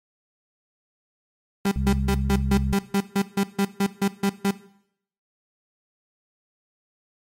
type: tone bursts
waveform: 35% pulse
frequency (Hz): 198.2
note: G3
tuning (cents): +19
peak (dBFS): -17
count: 14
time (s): 1.65-4.51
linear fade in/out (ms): 5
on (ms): 65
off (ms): 150
type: harmonic tone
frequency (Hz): 67.1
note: C2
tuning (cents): +44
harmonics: 1 / 2 / 3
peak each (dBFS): -24 / -27 / -29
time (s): 1.76-2.73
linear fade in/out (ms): 0
effects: noise-tail reverb RT60 0.7 s tail -17 dB re dry + MP3 64 kbps